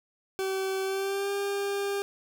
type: tone with pitch glide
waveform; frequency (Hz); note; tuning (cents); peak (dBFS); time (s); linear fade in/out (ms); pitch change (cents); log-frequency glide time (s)
40% pulse; 383.4 to 400.1; G4 to G4; -38 to +35; -27; 0.39-2.02; 0; +73; 0.83-1.31
effects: none